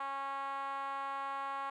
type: tone with band-pass filter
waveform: 5% pulse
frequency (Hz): 274.7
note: C#4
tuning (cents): -16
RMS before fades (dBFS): -39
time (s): 0-1.7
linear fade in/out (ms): 5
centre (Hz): 980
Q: 6.4
effects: none